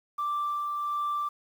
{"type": "tone with tremolo", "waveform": "sine", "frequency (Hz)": 1174.7, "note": "D6", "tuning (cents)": 0, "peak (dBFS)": -25, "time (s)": [0.18, 1.29], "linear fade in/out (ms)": 10, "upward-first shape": "sine", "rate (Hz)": 1.4, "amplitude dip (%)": 30, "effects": ["tanh soft clip ceiling -24 dBFS", "9-bit"]}